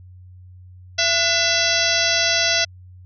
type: harmonic tone with a mistuned harmonic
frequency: 671 Hz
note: E5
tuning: 31 cents sharp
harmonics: 1 / 2 / 3 / 4 / 5 / 6 / 7 / 8 / 9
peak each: -25 / -25 / -25 / -25 / -25 / -25 / -25 / -25 / -25 dBFS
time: 0.98-2.65 s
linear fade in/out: 10 ms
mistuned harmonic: 2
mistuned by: +140 cents
effects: added 91 Hz sine -40 dBFS peak until 3.05 s